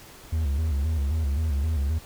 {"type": "tone with vibrato", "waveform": "triangle", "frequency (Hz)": 74.5, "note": "D2", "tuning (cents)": 25, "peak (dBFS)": -20, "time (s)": [0.32, 1.99], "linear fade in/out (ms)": 10, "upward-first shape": "square", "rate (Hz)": 3.8, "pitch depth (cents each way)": 120, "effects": ["pink hiss -47 dBFS RMS until 2.05 s"]}